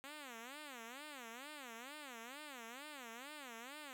5% pulse tone with vibrato, 262.2 Hz, C4, 4 cents sharp, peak -38 dBFS, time 0.04-3.93 s, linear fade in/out 0 ms, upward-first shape sine, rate 2.2 Hz, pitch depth 260 cents each way, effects none

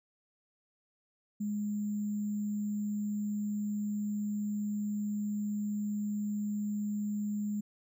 sine tone with sample-and-hold, 207.7 Hz, G#3, in tune, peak -31 dBFS, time 1.4-7.61 s, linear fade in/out 10 ms, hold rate 7350 Hz, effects none

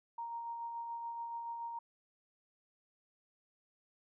sine tone with tremolo, 932.3 Hz, A#5, in tune, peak -38 dBFS, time 0.18-1.79 s, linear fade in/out 5 ms, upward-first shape sine, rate 7 Hz, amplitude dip 30%, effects none

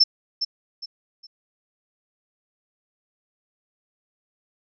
sine tone with echo, 5320 Hz, E8, 15 cents sharp, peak -11 dBFS, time 0-0.04 s, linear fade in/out 10 ms, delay 410 ms, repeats 3, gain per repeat -10 dB, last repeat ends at 1.27 s, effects none

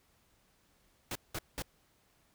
pink noise bursts, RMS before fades -38 dBFS, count 3, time 1.11-1.622 s, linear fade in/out 2 ms, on 44 ms, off 190 ms, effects pink hiss -70 dBFS RMS until 2.34 s

